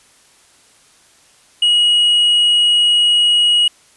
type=tone; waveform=triangle; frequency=2900 Hz; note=F#7; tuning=35 cents flat; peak=-8 dBFS; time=1.62-3.68 s; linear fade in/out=5 ms; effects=white hiss -50 dBFS RMS until 3.96 s + resampled to 24000 Hz